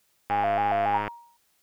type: click train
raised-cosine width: 0.5 ms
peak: -15 dBFS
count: 82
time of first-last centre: 0.3-1.079 s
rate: 104 Hz
type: tone with vibrato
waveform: sine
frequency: 750 Hz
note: F#5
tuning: 23 cents sharp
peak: -22 dBFS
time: 0.3-0.98 s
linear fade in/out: 10 ms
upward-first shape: square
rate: 3.6 Hz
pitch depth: 140 cents each way
type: tone with exponential decay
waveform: sine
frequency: 942 Hz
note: A#5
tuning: 18 cents sharp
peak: -23 dBFS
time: 0.94-1.37 s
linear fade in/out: 5 ms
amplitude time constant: 93 ms
effects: white hiss -68 dBFS RMS until 1.62 s